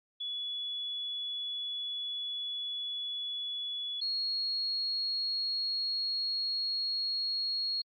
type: tone pair in turn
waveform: sine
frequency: 3408 / 4303 Hz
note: G#7 / C8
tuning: +44 / +48 cents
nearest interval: major third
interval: 404 cents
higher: second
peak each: -34 / -30 dBFS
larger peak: second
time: 0.2-4.01 / 4.01-7.82 s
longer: neither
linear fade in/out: 10 ms
effects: AAC 64 kbps